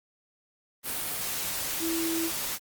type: tone in noise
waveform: sine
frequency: 329.6 Hz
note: E4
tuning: in tune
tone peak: -28 dBFS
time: 1.79-2.31 s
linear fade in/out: 50 ms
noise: white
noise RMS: -32 dBFS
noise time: 0.83-2.59 s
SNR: +1 dB
effects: Opus 32 kbps